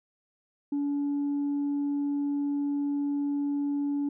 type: tone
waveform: sine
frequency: 285.8 Hz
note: D4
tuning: 47 cents flat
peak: -24 dBFS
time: 0.72-4.09 s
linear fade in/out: 5 ms
effects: tanh soft clip ceiling -24 dBFS